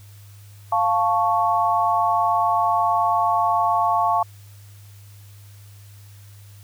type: chord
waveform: sine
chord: F augmented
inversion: none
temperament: equal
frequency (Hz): 698.5 / 880 / 1108.7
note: F5 / A5 / C#6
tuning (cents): 0 / 0 / 0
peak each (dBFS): -21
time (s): 0.72-4.23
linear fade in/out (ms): 5
effects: added 101 Hz sine -42 dBFS peak until 6.63 s + white hiss -53 dBFS RMS until 6.63 s